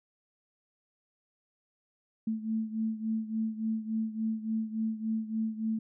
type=beating tone pair; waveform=sine; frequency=220 / 223.5 Hz; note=A3 / A3; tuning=0 / +27 cents; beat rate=3.5 Hz; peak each=-31 / -35 dBFS; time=2.27-5.79 s; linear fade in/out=5 ms; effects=none